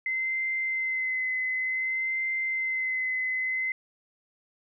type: tone with vibrato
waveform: sine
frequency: 2057 Hz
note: C7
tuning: 30 cents flat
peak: -26 dBFS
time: 0.06-3.72 s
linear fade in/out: 2 ms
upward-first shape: sine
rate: 0.55 Hz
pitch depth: 20 cents each way
effects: none